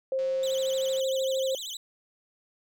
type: tone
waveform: sine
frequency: 529 Hz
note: C5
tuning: 19 cents sharp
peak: -25 dBFS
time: 0.12-1.55 s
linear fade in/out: 2 ms
type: click train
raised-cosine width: 0.2 ms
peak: -33 dBFS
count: 151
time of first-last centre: 0.19-0.996 s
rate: 186 Hz
type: tone with vibrato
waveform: 30% pulse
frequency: 3450 Hz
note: A7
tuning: 35 cents flat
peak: -32 dBFS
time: 0.43-1.77 s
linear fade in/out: 2 ms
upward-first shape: sine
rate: 13 Hz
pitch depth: 260 cents each way
effects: none